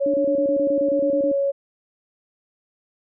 sine tone, 556 Hz, C#5, 5 cents sharp, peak -18 dBFS, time 0-1.52 s, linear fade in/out 20 ms
sine tone bursts, 293.7 Hz, D4, in tune, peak -22 dBFS, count 12, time 0.06-1.316 s, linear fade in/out 2 ms, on 79 ms, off 28 ms
effects none

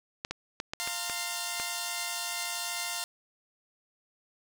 clicks, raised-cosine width 0.2 ms, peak -16 dBFS, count 7, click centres 0.249 / 0.31 / 0.601 / 0.735 / 0.875 / 1.098 / 1.599 s
5% pulse chord, F suspended fourth, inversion none, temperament equal with one note detuned, 698.5 / 911 / 1046.5 Hz, F5 / Bb5 / C6, 0 / -40 / 0 cents, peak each -24 / -25 / -27 dBFS, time 0.8-3.04 s, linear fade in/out 0 ms
effects none

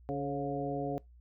harmonic tone with a mistuned harmonic, 141.8 Hz, C#3, 40 cents sharp, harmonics 1 / 2 / 3 / 4 / 5, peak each -39 / -37 / -38 / -39 / -39 dBFS, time 0.09-0.98 s, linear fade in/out 0 ms, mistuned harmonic 4, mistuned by -61 cents, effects noise-tail reverb RT60 0.2 s tail -23 dB re dry + added 60 Hz sine -54 dBFS peak until 1.2 s

